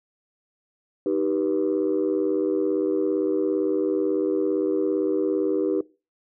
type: chord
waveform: sine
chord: Eb augmented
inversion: none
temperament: just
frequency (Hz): 311.1 / 388.9 / 486.1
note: Eb4 / G4 / B4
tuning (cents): 0 / -14 / -28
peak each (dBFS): -24 / -23 / -26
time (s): 1.06-5.81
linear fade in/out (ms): 2
effects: noise-tail reverb RT60 0.3 s tail -20 dB re dry + tanh soft clip ceiling -14 dBFS